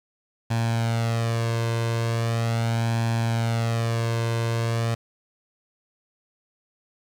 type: tone with flanger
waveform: sawtooth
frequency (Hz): 115.2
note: A#2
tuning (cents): -20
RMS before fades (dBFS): -24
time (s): 0.5-4.95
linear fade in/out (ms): 10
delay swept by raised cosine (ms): 1.2 to 1.94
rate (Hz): 0.39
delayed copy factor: +0.65
effects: low-pass 9000 Hz 12 dB/octave + 8-bit